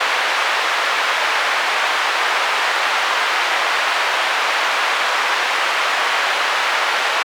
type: band-pass noise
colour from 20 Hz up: pink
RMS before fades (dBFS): -18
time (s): 0-7.23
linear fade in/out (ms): 10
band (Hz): 890 to 2700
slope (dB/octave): 12
effects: high-pass 400 Hz 12 dB/octave